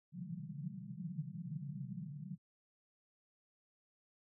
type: band-pass noise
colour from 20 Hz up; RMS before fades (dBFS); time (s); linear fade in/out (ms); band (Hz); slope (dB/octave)
pink; -45; 0.12-2.38; 50; 130 to 200; 96
effects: none